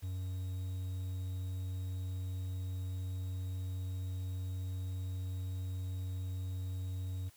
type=tone with quantisation; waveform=triangle; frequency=92.5 Hz; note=F#2; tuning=in tune; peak=-34 dBFS; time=0.02-7.3 s; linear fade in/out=20 ms; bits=10; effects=white hiss -64 dBFS RMS until 7.36 s